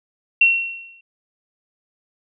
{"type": "tone with exponential decay", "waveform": "sine", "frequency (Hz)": 2726, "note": "F7", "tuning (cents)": -43, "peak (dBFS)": -8, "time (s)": [0.41, 1.01], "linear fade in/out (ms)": 5, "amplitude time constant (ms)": 130, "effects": []}